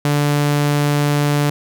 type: tone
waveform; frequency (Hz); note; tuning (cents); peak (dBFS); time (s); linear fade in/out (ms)
sawtooth; 145.8; D3; -12; -10; 0.05-1.5; 2
effects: none